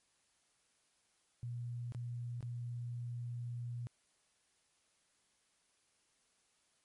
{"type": "tone with dropouts", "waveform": "sine", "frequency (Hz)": 120.2, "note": "B2", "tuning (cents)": -46, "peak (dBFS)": -39, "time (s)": [1.43, 3.87], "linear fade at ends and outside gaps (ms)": 0, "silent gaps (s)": [[1.922, 1.948], [2.407, 2.427]], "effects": ["white hiss -75 dBFS RMS until 6.84 s", "MP3 48 kbps"]}